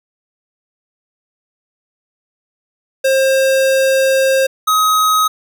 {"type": "tone pair in turn", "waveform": "square", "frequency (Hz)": [533, 1265.5], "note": ["C5", "D#6"], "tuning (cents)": [32, 29], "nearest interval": "octave + minor third", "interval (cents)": 1497, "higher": "second", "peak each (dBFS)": [-11, -11], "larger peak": "neither", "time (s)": [[3.04, 4.47], [4.67, 5.28]], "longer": "first", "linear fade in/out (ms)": 10, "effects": []}